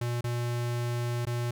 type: tone with dropouts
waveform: square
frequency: 120 Hz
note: B2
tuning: 49 cents flat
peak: -29 dBFS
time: 0.01-1.51 s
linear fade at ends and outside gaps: 5 ms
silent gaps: 0.21-0.241 / 1.253-1.268 s
effects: none